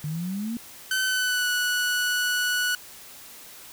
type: exponential sweep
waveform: sine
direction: up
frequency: 147.4 to 240.1 Hz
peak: -27 dBFS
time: 0.04-0.57 s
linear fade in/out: 2 ms
type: tone with pitch glide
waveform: sawtooth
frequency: 1527 to 1474.1 Hz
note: G6 to F#6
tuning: -46 to -7 cents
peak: -19 dBFS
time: 0.91-2.75 s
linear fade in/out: 2 ms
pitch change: -61 cents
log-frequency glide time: 1.03-1.48 s
effects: white hiss -45 dBFS RMS until 3.72 s